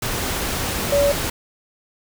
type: tone in noise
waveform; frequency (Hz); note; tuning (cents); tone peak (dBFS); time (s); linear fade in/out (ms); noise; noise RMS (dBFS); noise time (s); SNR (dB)
sine; 569; C#5; +45; -14; 0.92-1.12; 5; pink; -24; 0.02-1.3; +7
effects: none